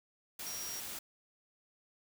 sine tone in noise, 5650 Hz, F8, 19 cents sharp, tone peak -42 dBFS, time 0.46-0.8 s, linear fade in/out 5 ms, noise white, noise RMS -43 dBFS, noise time 0.39-0.99 s, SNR -2 dB, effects none

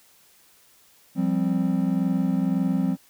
triangle chord, F suspended second, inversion none, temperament just, 174.61 / 196.44 / 261.9 Hz, F3 / G3 / C4, 0 / +4 / +2 cents, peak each -23 dBFS, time 1.15-2.97 s, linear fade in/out 50 ms, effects white hiss -57 dBFS RMS until 3.09 s

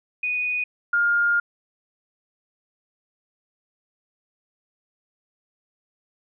sine tone pair in turn, 2478 / 1411.8 Hz, D#7 / F6, -8 / +18 cents, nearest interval minor seventh, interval 974 cents, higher first, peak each -22 / -17 dBFS, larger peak second, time 0.23-0.64 / 0.93-1.4 s, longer second, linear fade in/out 5 ms, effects none

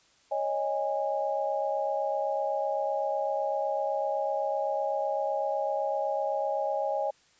sine chord, C# suspended second, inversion none, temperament equal with one note detuned, 554.4 / 622.3 / 820.6 Hz, C#5 / D#5 / G#5, 0 / 0 / -21 cents, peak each -31 dBFS, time 0.31-7.11 s, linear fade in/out 10 ms, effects white hiss -63 dBFS RMS until 7.39 s + resampled to 16000 Hz

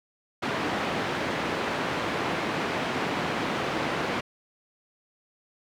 pink band-pass noise, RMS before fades -29 dBFS, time 0.42-4.21 s, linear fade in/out 10 ms, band 200 to 2600 Hz, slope 12 dB/octave, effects none

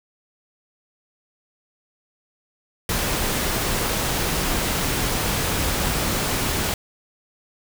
pink noise, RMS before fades -23 dBFS, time 2.89-6.74 s, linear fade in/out 2 ms, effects none

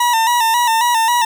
40% pulse tone with vibrato, 932.3 Hz, A#5, in tune, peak -11 dBFS, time 0-1.25 s, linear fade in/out 5 ms, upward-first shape square, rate 3.7 Hz, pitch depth 61 cents each way, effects none

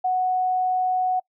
sine tone, 739 Hz, F#5, 2 cents flat, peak -19 dBFS, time 0.04-1.2 s, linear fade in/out 10 ms, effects noise-tail reverb RT60 0.1 s tail -25 dB re dry

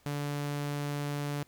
sawtooth tone, 144.8 Hz, D3, 24 cents flat, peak -28 dBFS, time 0.06-1.43 s, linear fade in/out 0 ms, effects pink hiss -65 dBFS RMS until 1.47 s

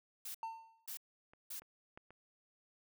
blue noise bursts, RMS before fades -45 dBFS, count 3, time 0.25-1.598 s, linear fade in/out 5 ms, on 96 ms, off 530 ms
triangle tone with exponential decay, 902 Hz, A5, 43 cents sharp, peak -35 dBFS, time 0.43-0.86 s, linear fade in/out 1 ms, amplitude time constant 92 ms
clicks, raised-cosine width 0.5 ms, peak -45 / -44 / -36 / -43 dBFS, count 4, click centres 1.335 / 1.62 / 1.975 / 2.106 s
effects none

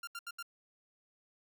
sawtooth tone bursts, 1390 Hz, F6, 9 cents flat, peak -37 dBFS, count 4, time 0.03-0.427 s, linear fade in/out 5 ms, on 43 ms, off 75 ms, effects none

